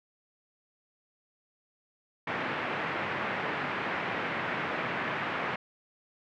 white band-pass noise, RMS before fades -33 dBFS, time 2.27-5.56 s, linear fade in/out 5 ms, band 110 to 2200 Hz, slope 24 dB/octave, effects none

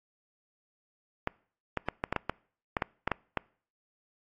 clicks, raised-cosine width 0.5 ms, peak -13 dBFS, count 12, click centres 1.274 / 1.773 / 1.886 / 2.039 / 2.126 / 2.163 / 2.296 / 2.768 / 2.822 / 3.076 / 3.117 / 3.373 s, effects noise-tail reverb RT60 0.5 s tail -25 dB re dry + AAC 32 kbps

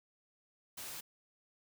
white noise, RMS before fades -45 dBFS, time 0.77-1.01 s, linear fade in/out 10 ms, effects none

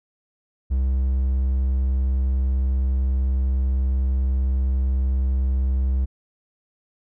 triangle tone, 65.41 Hz, C2, in tune, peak -16 dBFS, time 0.7-6.06 s, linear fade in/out 20 ms, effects none

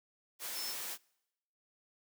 sine tone in noise, 5300 Hz, E8, 9 cents sharp, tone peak -40 dBFS, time 0.53-0.75 s, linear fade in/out 50 ms, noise white, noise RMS -41 dBFS, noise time 0.39-0.98 s, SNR -2 dB, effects noise-tail reverb RT60 0.9 s tail -26 dB re dry + high-pass 300 Hz 12 dB/octave

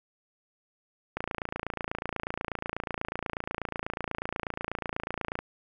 click train, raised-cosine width 0.5 ms, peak -16 dBFS, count 120, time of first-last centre 1.17-5.39 s, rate 28.2 Hz, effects none

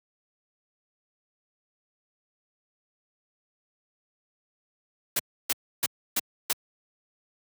white noise bursts, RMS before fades -25 dBFS, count 5, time 5.16-6.53 s, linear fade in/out 5 ms, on 34 ms, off 300 ms, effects high-pass 100 Hz 12 dB/octave

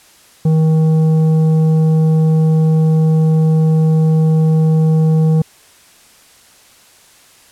sine tone with tanh clipping, 158.6 Hz, D#3, 33 cents sharp, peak -10 dBFS, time 0.45-5.42 s, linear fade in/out 5 ms, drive 8 dB, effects white hiss -46 dBFS RMS until 7.51 s + low-pass 11000 Hz 12 dB/octave

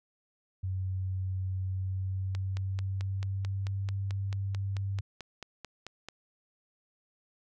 sine tone with pitch glide, 94 to 98.11 Hz, F#2 to G2, +28 to +2 cents, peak -30 dBFS, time 0.63-5.01 s, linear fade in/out 10 ms, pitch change +74 cents, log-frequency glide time 1.6-3.92 s
click train, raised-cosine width 0.2 ms, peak -24 dBFS, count 18, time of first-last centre 2.35-6.086 s, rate 4.55 Hz
effects none

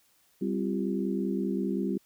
harmonic tone with a mistuned harmonic, 65.41 Hz, C2, in tune, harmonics 3 / 4 / 5 / 6, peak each -30 / -33 / -33 / -36 dBFS, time 0.41-1.98 s, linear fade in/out 10 ms, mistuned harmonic 5, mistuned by +80 cents, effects white hiss -66 dBFS RMS until 2.05 s

